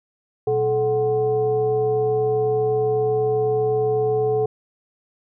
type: tone with frequency modulation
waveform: sine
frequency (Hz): 432.5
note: A4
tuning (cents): -30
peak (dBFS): -17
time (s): 0.47-4.46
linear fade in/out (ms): 5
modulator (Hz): 311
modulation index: 0.61
effects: none